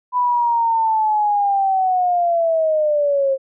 sine linear sweep, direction down, 997 to 531 Hz, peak -14 dBFS, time 0.12-3.38 s, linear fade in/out 50 ms, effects none

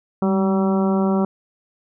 harmonic tone with a mistuned harmonic, 191.2 Hz, G3, 43 cents flat, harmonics 1 / 2 / 3 / 4 / 5 / 6 / 7, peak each -17 / -23 / -27 / -29 / -31 / -33 / -34 dBFS, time 0.22-1.25 s, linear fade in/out 2 ms, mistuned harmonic 1, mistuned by +44 cents, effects none

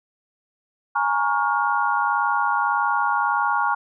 sine chord, Bb minor seventh, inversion third, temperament equal with one note detuned, 830.6 / 932.3 / 1108.7 / 1415.6 Hz, Ab5 / Bb5 / Db6 / F6, 0 / 0 / 0 / +23 cents, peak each -24 dBFS, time 0.95-3.75 s, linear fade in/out 10 ms, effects none

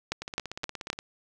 two click trains, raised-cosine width 0.2 ms, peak -19 / -11 dBFS, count 14 / 4, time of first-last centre 0.22-0.989 / 0.12-0.901 s, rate 16.9 / 3.84 Hz, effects none

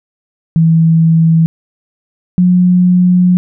sine tone pair in turn, 163.2 / 180.04 Hz, E3 / F#3, -17 / -47 cents, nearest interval major second, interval 170 cents, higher second, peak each -5 dBFS, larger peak neither, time 0.56-1.46 / 2.38-3.37 s, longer second, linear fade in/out 0 ms, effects none

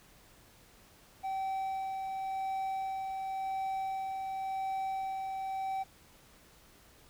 triangle tone with tremolo, 770 Hz, G5, 31 cents flat, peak -30 dBFS, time 1.23-5.84 s, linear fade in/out 20 ms, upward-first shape sine, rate 0.92 Hz, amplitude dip 30%, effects pink hiss -60 dBFS RMS until 7.09 s

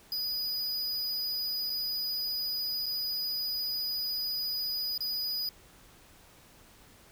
square tone with dropouts, 4943 Hz, D#8, 12 cents flat, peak -31 dBFS, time 0.12-5.49 s, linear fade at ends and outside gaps 1 ms, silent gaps 1.697-1.701 / 2.859-2.864 / 4.978-5.006 s, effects pink hiss -57 dBFS RMS until 7.11 s

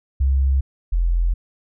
sine tone pair in turn, 67.3 / 42.83 Hz, C2 / F1, +49 / -33 cents, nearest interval minor sixth, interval 782 cents, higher first, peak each -14 / -15 dBFS, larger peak first, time 0.2-0.61 / 0.92-1.34 s, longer second, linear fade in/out 10 ms, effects none

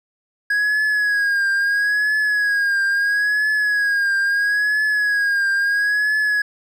triangle tone with vibrato, 1654 Hz, G#6, 8 cents flat, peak -14 dBFS, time 0.5-6.42 s, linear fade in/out 5 ms, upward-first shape triangle, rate 0.75 Hz, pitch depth 68 cents each way, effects none

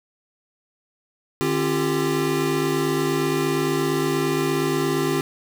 square tone cluster, 150 / 269 / 346 / 394.6 Hz, D3 / C4 / F4 / G4, +37 / +48 / -16 / +11 cents, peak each -28 / -27 / -26 / -25 dBFS, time 1.41-5.21 s, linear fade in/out 0 ms, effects 9-bit

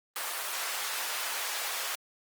pink high-pass noise, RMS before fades -34 dBFS, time 0.16-1.95 s, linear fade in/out 0 ms, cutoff 870 Hz, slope 12 dB/octave, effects high-pass 400 Hz 12 dB/octave + Opus 32 kbps

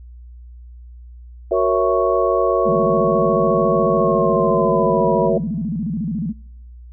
sine chord, F# dominant seventh, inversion none, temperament equal, 370 / 466.2 / 554.4 / 659.3 Hz, F#4 / A#4 / C#5 / E5, 0 / 0 / 0 / 0 cents, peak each -20 dBFS, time 1.51-5.38 s, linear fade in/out 5 ms
sine tone with pitch glide, 1108.7 to 970.8 Hz, C#6 to B5, 0 to -30 cents, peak -21 dBFS, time 1.53-5.31 s, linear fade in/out 50 ms, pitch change -230 cents, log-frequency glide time 3.94-5.1 s
sine tone with vibrato, 189.5 Hz, F#3, 42 cents sharp, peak -20 dBFS, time 2.65-6.33 s, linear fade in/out 20 ms, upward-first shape square, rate 14 Hz, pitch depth 250 cents each way
effects noise-tail reverb RT60 0.9 s tail -26 dB re dry + added 60 Hz sine -36 dBFS peak until 6.92 s

